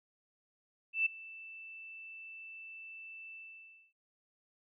sine tone with ADSR envelope, 2653 Hz, E7, 10 cents sharp, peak -25 dBFS, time 0.93-3.93 s, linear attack 130 ms, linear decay 8 ms, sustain -21 dB, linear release 590 ms, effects none

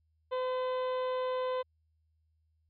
harmonic tone with a mistuned harmonic, 510 Hz, C5, 44 cents flat, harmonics 1 / 2 / 3 / 4 / 5 / 6 / 7 / 8, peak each -31 / -37 / -50 / -52 / -56 / -53 / -53 / -60 dBFS, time 0.31-1.63 s, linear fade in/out 20 ms, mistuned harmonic 4, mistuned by -17 cents, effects added 79 Hz sine -70 dBFS peak until 2.69 s

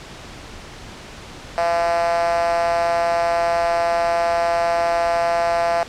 5% pulse tone with high-pass filter, 170 Hz, F3, 46 cents flat, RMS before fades -19 dBFS, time 1.58-5.83 s, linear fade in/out 0 ms, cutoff 650 Hz, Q 8.2, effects pink hiss -37 dBFS RMS until 5.88 s + low-pass 6000 Hz 12 dB/octave

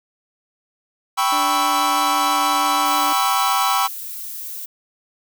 45% pulse chord, C# half-diminished seventh, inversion second, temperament equal, 784 / 987.8 / 1108.7 / 1318.5 Hz, G5 / B5 / C#6 / E6, 0 / 0 / 0 / 0 cents, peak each -22 dBFS, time 1.17-3.88 s, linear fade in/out 20 ms
sawtooth tone with vibrato, 293.7 Hz, D4, in tune, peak -24 dBFS, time 1.32-3.13 s, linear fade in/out 5 ms, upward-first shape square, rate 6.2 Hz, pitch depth 10 cents each way
violet noise, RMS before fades -31 dBFS, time 2.85-4.66 s, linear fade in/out 10 ms
effects none

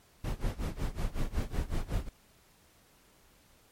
brown noise with tremolo, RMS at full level -29 dBFS, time 0.24-2.09 s, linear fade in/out 5 ms, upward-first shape sine, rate 5.4 Hz, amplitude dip 90%, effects pink hiss -63 dBFS RMS until 3.71 s + MP3 64 kbps

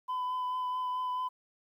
sine tone with vibrato, 1006 Hz, B5, 32 cents sharp, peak -28 dBFS, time 0.08-1.29 s, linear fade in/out 20 ms, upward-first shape triangle, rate 4.6 Hz, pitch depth 16 cents each way, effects tanh soft clip ceiling -30 dBFS + 11-bit

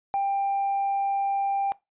triangle tone with hard clipping, 792 Hz, G5, 18 cents sharp, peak -22 dBFS, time 0.14-1.72 s, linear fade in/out 0 ms, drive 2 dB, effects noise-tail reverb RT60 0.2 s tail -20 dB re dry + resampled to 8000 Hz

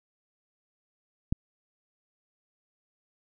click, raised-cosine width 5 ms, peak -13 dBFS, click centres 1.325 s, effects none

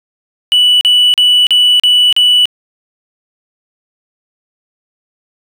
triangle tone bursts, 2960 Hz, F#7, in tune, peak -3 dBFS, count 6, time 0.52-2.455 s, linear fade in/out 0 ms, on 290 ms, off 39 ms, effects tanh soft clip ceiling 0 dBFS

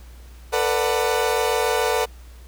30% pulse chord, B minor seventh, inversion third, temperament equal with one note detuned, 446.9 / 493.9 / 587.3 / 740 Hz, A4 / B4 / D5 / F#5, +27 / 0 / 0 / 0 cents, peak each -20 / -21 / -25 / -24 dBFS, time 0.52-2.06 s, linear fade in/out 20 ms, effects added 60 Hz sine -40 dBFS peak until 2.47 s + pink hiss -52 dBFS RMS until 2.47 s

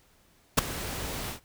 pink noise with ADSR envelope, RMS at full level -17 dBFS, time 0.57-1.4 s, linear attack 16 ms, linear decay 8 ms, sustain -18 dB, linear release 100 ms, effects pink hiss -63 dBFS RMS until 1.44 s

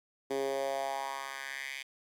10% pulse tone with high-pass filter sweep, 136.2 Hz, C#3, 30 cents flat, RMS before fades -36 dBFS, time 0.3-1.83 s, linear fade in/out 10 ms, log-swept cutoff 350 to 2500 Hz, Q 3.3, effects low-pass 12000 Hz 12 dB/octave + 10-bit

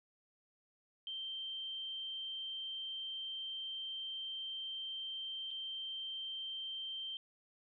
sine tone with dropouts, 3136 Hz, G7, in tune, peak -40 dBFS, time 1.07-7.17 s, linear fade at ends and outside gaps 1 ms, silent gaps 5.507-5.512 s, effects none

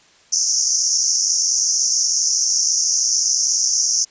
pink band-pass noise, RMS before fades -18 dBFS, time 0.32-4.05 s, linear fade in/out 10 ms, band 5400 to 6600 Hz, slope 96 dB/octave, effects white hiss -52 dBFS RMS until 4.1 s + resampled to 16000 Hz

